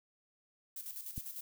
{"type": "noise with tremolo", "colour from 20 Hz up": "violet", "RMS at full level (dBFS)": -43, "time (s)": [0.76, 1.41], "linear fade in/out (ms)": 5, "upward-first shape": "square", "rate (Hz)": 10, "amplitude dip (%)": 55}
{"type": "click", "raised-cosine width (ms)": 5, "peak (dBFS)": -29, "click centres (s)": 1.179}
{"effects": []}